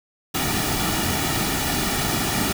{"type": "noise with comb filter", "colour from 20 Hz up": "pink", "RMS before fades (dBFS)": -23, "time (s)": [0.34, 2.53], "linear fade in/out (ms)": 10, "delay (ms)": 1.9, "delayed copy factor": -0.6, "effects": []}